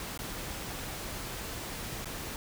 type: noise with dropouts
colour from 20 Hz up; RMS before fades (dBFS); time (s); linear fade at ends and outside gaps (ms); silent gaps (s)
pink; -39; 0-2.36; 1; 0.176-0.19 / 2.046-2.056
effects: none